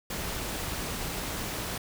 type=noise with amplitude modulation; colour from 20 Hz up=pink; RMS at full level=-32 dBFS; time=0.1-1.78 s; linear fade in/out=5 ms; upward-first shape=sine; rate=224 Hz; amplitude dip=45%; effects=none